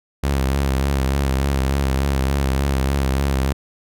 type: tone with vibrato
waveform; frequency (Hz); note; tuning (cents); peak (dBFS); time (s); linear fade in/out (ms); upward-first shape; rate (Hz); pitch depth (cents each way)
sawtooth; 67.9; C#2; -35; -13; 0.23-3.53; 10; sine; 3.4; 52
effects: none